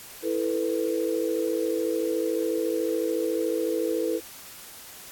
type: chord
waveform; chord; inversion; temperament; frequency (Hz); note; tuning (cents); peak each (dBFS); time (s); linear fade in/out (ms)
sine; E suspended fourth; none; equal; 329.6 / 440 / 493.9; E4 / A4 / B4; 0 / 0 / 0; -28; 0.22-4.21; 50
effects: white hiss -44 dBFS RMS until 5.11 s + AAC 64 kbps